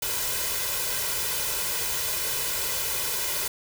white noise with comb filter, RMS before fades -28 dBFS, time 0.02-3.48 s, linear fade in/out 5 ms, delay 2 ms, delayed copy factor +0.7, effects none

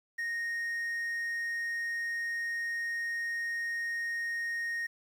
triangle tone with quantisation, 1860 Hz, A#6, 4 cents flat, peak -30 dBFS, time 0.18-4.87 s, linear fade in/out 10 ms, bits 10, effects none

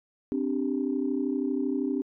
sine chord, C suspended second, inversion none, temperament just, 261.6 / 294.3 / 392.4 Hz, C4 / D4 / G4, 0 / +4 / +2 cents, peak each -28 / -29 / -32 dBFS, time 0.32-2.02 s, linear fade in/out 0 ms, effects tanh soft clip ceiling -16 dBFS

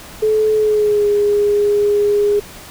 sine tone with pitch glide, 432 to 411.8 Hz, A4 to G#4, -32 to -15 cents, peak -11 dBFS, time 0.22-2.4 s, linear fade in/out 10 ms, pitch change -83 cents, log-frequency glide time 0.54-1.07 s, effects pink hiss -36 dBFS RMS until 2.7 s

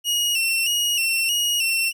sawtooth tone with vibrato, 2794 Hz, F7, in tune, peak -16 dBFS, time 0.04-1.93 s, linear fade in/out 50 ms, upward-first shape square, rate 1.6 Hz, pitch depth 55 cents each way, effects none

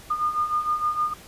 sine beating tone pair, 1213 / 1219.5 Hz, D#6 / D#6, -44 / -35 cents, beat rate 6.5 Hz, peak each -28 / -23 dBFS, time 0.1-1.14 s, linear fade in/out 10 ms, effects pink hiss -46 dBFS RMS until 1.27 s + resampled to 32000 Hz

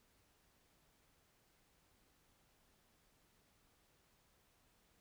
silence, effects pink hiss -74 dBFS RMS until 5 s

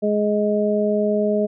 harmonic tone, 209.2 Hz, G#3, 13 cents sharp, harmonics 1 / 2 / 3, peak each -21 / -21 / -21 dBFS, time 0.02-1.47 s, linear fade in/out 20 ms, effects none

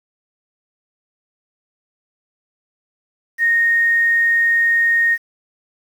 sine tone, 1855 Hz, A#6, 9 cents flat, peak -12 dBFS, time 3.38-5.18 s, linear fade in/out 50 ms, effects 7-bit

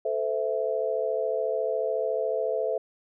sine chord, A minor, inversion none, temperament equal with one note detuned, 440 / 514 / 659.3 Hz, A4 / C5 / E5, 0 / -31 / 0 cents, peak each -29 dBFS, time 0.05-2.78 s, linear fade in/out 5 ms, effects none

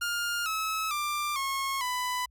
sawtooth tone with pitch steps, 1410 / 1293 / 1185.7 / 1087.3 / 997 Hz, F6 / E6 / D6 / C#6 / B5, +16 / -34 / +16 / -34 / +16 cents, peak -25 dBFS, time 0.01-2.26 s, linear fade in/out 10 ms, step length 450 ms, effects added 60 Hz sine -59 dBFS peak until 2.3 s

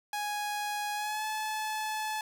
sawtooth tone with pitch glide, 830.6 to 862.9 Hz, G#5 to A5, 0 to -34 cents, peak -28 dBFS, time 0.13-2.21 s, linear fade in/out 2 ms, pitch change +66 cents, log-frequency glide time 0.94-1.25 s, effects none

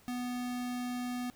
square tone, 246.8 Hz, B3, 1 cent flat, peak -35 dBFS, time 0.08-1.3 s, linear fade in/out 0 ms, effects pink hiss -62 dBFS RMS until 1.35 s

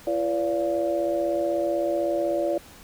sine tone cluster, 339.3 / 501 / 577 / 700 Hz, F4 / B4 / D5 / F5, -50 / +25 / -31 / +4 cents, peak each -27 / -33 / -24 / -33 dBFS, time 0.07-2.58 s, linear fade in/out 2 ms, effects pink hiss -48 dBFS RMS until 2.83 s

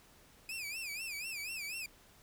sawtooth tone with vibrato, 2489 Hz, D#7, in tune, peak -36 dBFS, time 0.49-1.86 s, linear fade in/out 2 ms, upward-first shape sine, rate 4.1 Hz, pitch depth 160 cents each way, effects pink hiss -62 dBFS RMS until 2.22 s

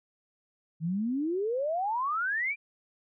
sine exponential sweep, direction up, 153.9 to 2419 Hz, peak -27 dBFS, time 0.8-2.56 s, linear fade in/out 50 ms, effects none

